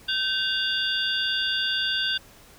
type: tone cluster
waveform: sine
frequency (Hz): 1542 / 2820 / 3370 / 3579 / 4686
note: G6 / F7 / G#7 / A7 / D8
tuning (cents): -29 / +16 / +25 / +29 / -5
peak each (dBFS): -28 / -30 / -30 / -28 / -34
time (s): 0.08-2.18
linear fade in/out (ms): 10
effects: pink hiss -51 dBFS RMS until 2.58 s